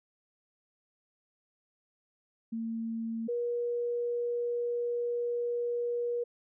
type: tone pair in turn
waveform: sine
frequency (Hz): 226.9 / 478.7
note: A#3 / A#4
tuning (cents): -47 / +46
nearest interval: octave + minor second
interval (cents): 1293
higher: second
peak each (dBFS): -32 / -29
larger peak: second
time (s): 2.52-3.28 / 3.28-6.24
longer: second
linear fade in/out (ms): 10
effects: none